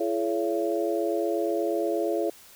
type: harmonic tone with a mistuned harmonic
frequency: 112.4 Hz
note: A2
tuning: 37 cents sharp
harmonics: 3 / 4 / 5 / 6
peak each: -28 / -29 / -30 / -31 dBFS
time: 0-2.3 s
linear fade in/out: 5 ms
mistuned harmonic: 4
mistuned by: -95 cents
effects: white hiss -51 dBFS RMS until 2.55 s